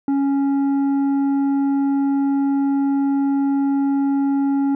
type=tone with tanh clipping; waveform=sine; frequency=277.2 Hz; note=C#4; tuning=in tune; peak=-17 dBFS; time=0.08-4.75 s; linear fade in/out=2 ms; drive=7 dB; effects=none